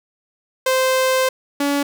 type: tone pair in turn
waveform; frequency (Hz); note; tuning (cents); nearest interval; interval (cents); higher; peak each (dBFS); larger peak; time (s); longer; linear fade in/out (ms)
sawtooth; 520 / 284.2; C5 / C#4; -11 / +43; minor seventh; 1046; first; -11 / -13; first; 0.66-1.29 / 1.6-1.83; first; 5
effects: none